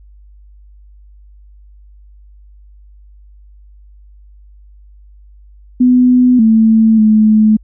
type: tone with pitch steps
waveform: sine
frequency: 250 / 221.9 / 215.8 Hz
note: B3 / A3 / A3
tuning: +21 / +15 / -33 cents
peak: -5 dBFS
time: 5.8-7.57 s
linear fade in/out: 10 ms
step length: 590 ms
effects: added 50 Hz sine -38 dBFS peak until 7.63 s